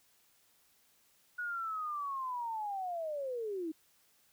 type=linear sweep; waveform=sine; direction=down; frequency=1467 to 305.3 Hz; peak=-35 dBFS; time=1.38-3.72 s; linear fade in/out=10 ms; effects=white hiss -69 dBFS RMS until 4.32 s